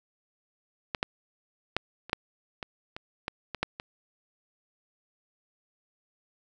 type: clicks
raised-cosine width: 0.3 ms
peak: -13 / -10 / -9 / -26 / -8 / -19 / -22 / -15 / -18 / -10 / -20 dBFS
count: 11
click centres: 0.948 / 1.029 / 1.766 / 2.096 / 2.131 / 2.628 / 2.965 / 3.281 / 3.547 / 3.63 / 3.799 s
effects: none